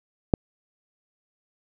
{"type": "click", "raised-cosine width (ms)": 2, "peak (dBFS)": -4, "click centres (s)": 0.338, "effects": []}